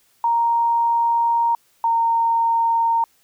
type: tone pair in turn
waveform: sine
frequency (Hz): 932.3 / 920.5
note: A#5 / A#5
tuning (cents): 0 / -22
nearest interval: unison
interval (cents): 22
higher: first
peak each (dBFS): -15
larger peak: neither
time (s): 0.24-1.55 / 1.84-3.04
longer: first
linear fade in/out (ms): 2
effects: white hiss -60 dBFS RMS until 3.23 s